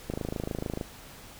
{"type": "click train", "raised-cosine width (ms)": 2, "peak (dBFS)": -18, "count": 20, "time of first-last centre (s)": [0.1, 0.812], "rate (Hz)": 26.7, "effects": ["pink hiss -48 dBFS RMS until 1.39 s"]}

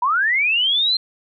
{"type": "linear sweep", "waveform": "sine", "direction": "up", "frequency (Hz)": [932.3, 4186], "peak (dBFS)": -15, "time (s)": [0.02, 0.97], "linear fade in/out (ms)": 5, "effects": []}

